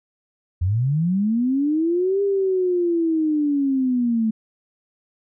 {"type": "linear two-way sweep", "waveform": "sine", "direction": "up then down", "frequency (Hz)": [82.41, 402.9, 216.9], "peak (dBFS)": -17, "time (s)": [0.61, 4.31], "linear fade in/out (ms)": 10, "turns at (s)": 2.22, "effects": []}